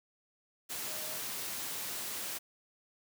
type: tone in noise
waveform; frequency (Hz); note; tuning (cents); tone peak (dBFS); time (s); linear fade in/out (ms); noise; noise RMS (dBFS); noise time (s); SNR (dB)
sine; 622.3; D#5; 0; -49; 0.87-1.18; 20; white; -39; 0.69-2.39; -13
effects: high-pass 100 Hz 12 dB/octave